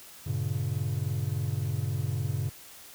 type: chord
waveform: triangle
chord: G diminished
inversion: none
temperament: just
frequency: 98 / 117.6 / 141.12 Hz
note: G2 / Bb2 / Db3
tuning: 0 / +16 / +31 cents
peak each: -30 dBFS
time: 0.26-2.5 s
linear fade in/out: 10 ms
effects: white hiss -49 dBFS RMS until 2.94 s